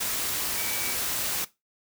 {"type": "tone in noise", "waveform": "sine", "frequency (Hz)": 2287, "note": "D7", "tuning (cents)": -47, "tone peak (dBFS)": -36, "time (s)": [0.57, 0.94], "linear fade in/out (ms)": 10, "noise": "white", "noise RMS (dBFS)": -29, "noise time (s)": [0, 1.45], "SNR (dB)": -10, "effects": ["noise-tail reverb RT60 0.2 s tail -17 dB re dry"]}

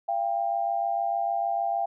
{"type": "tone pair together", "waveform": "sine", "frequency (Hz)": [686.4, 793], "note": ["F5", "G5"], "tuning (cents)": [-30, 20], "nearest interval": "major second", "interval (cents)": 250, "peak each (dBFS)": -27, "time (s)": [0.08, 1.86], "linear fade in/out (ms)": 10, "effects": []}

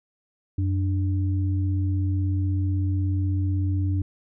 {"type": "tone pair together", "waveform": "sine", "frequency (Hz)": [92.5, 293.7], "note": ["F#2", "D4"], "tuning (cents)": [0, 0], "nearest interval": "octave + minor sixth", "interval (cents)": 2000, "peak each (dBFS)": [-21, -31], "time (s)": [0.58, 4.02], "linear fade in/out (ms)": 5, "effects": []}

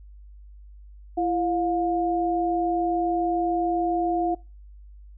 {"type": "tone pair together", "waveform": "sine", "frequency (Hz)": [337.1, 710], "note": ["E4", "F5"], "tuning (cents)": [39, 28], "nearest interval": "octave + minor second", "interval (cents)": 1289, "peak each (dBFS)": -24, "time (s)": [1.17, 4.35], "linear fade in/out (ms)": 10, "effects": ["noise-tail reverb RT60 0.3 s tail -24 dB re dry", "added 50 Hz sine -43 dBFS peak until 5.17 s"]}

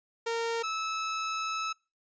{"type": "tone pair in turn", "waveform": "sawtooth", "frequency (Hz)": [460.9, 1303.6], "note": ["A#4", "E6"], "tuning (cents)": [-20, -20], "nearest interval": "octave + tritone", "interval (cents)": 1800, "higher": "second", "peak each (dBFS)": [-25, -27], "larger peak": "first", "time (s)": [[0.26, 0.63], [0.63, 1.73]], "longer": "second", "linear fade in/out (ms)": 10, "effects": ["noise-tail reverb RT60 0.3 s tail -24 dB re dry", "resampled to 16000 Hz"]}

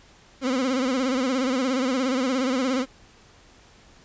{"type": "tone with vibrato", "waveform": "30% pulse", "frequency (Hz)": 258.9, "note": "C4", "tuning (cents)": -18, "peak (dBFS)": -19, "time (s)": [0.41, 2.86], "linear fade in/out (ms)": 50, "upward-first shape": "sine", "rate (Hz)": 17, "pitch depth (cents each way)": 95, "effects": ["pink hiss -53 dBFS RMS until 4.04 s", "resampled to 16000 Hz"]}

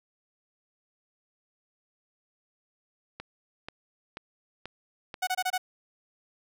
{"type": "click train", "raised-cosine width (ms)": 0.3, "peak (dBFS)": -22, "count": 5, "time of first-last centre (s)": [3.2, 5.142], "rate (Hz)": 2.06}
{"type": "tone bursts", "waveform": "sawtooth", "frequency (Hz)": 740, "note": "F#5", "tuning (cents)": 0, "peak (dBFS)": -22, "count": 5, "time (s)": [5.22, 5.58], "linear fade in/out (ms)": 10, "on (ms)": 52, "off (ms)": 25}
{"effects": []}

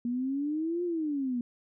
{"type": "exponential two-way sweep", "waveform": "sine", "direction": "up then down", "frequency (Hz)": [236.1, 356.8, 236.1], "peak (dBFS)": -28, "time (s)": [0.05, 1.41], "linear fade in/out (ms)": 2, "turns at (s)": 0.84, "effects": []}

